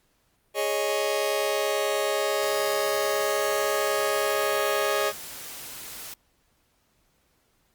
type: chord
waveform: sawtooth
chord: Ab suspended fourth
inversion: none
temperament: just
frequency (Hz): 415.3 / 553.7 / 623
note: Ab4 / Db5 / Eb5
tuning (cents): 0 / -2 / +2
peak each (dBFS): -24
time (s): 0.54-5.13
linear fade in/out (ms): 50
type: noise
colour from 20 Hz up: white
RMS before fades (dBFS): -39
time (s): 2.42-6.14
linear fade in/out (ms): 5
effects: pink hiss -68 dBFS RMS until 7.74 s + Opus 48 kbps